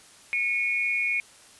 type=tone pair together; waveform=sine; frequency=2195 / 2438 Hz; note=C#7 / D#7; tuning=-18 / -36 cents; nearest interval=major second; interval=182 cents; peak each=-26 dBFS; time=0.33-1.2 s; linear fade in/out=0 ms; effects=white hiss -52 dBFS RMS until 1.59 s + resampled to 24000 Hz